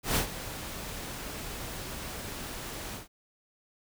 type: noise with ADSR envelope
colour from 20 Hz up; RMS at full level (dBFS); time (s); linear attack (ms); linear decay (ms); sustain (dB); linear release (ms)
pink; -25; 0.03-3.08; 130; 100; -14; 140
effects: none